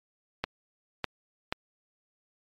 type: clicks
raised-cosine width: 0.3 ms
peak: -12 dBFS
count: 3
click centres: 0.44 / 1.043 / 1.525 s
effects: MP3 96 kbps